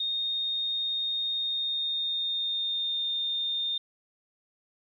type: tone with pitch glide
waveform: sine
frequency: 3691 to 3636 Hz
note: A#7 to A#7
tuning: -18 to -44 cents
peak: -27 dBFS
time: 0-3.78 s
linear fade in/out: 5 ms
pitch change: -26 cents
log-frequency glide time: 1.34-3.06 s
effects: 11-bit